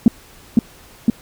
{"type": "tone with echo", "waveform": "sine", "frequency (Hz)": 230, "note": "A#3", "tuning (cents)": -23, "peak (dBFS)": -3, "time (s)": [0.06, 0.08], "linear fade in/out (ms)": 2, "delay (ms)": 510, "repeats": 2, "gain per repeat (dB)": -2, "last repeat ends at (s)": 1.1, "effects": ["tanh soft clip ceiling 0 dBFS", "pink hiss -45 dBFS RMS until 1.21 s"]}